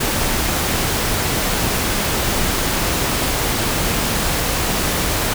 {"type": "noise", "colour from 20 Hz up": "pink", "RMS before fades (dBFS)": -19, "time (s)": [0, 5.34], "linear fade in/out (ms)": 10, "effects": []}